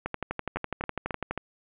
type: two click trains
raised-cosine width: 0.5 ms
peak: -16 / -15 dBFS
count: 4 / 16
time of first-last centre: 0.57-1.376 / 0.06-1.31 s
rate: 3.72 / 12 Hz
effects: resampled to 8000 Hz + 7-bit